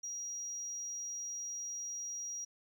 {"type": "tone", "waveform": "sine", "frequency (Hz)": 5730, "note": "F8", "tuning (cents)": 44, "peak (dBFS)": -37, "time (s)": [0.03, 2.45], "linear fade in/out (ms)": 10, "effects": ["tanh soft clip ceiling -36 dBFS", "12-bit"]}